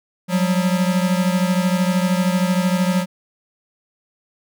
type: beating tone pair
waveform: square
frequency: 180 / 193 Hz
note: F#3 / G3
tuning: -47 / -27 cents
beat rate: 13 Hz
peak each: -18 / -22 dBFS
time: 0.28-3.06 s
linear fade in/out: 50 ms
effects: none